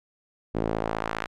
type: tone with band-pass filter sweep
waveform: sawtooth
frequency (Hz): 55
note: A1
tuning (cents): 0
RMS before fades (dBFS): -29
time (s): 0.54-1.27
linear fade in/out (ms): 20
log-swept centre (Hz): 350 to 1700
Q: 1
effects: none